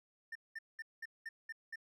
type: tone bursts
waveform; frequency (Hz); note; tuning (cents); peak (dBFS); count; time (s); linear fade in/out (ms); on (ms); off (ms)
triangle; 1800; A6; +39; -40; 7; 0.32-1.758; 5; 34; 200
effects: none